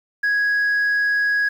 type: tone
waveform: sine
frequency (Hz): 1661.2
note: G#6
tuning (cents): 0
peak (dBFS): -14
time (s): 0.23-1.49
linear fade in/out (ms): 10
effects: tanh soft clip ceiling -15 dBFS + 8-bit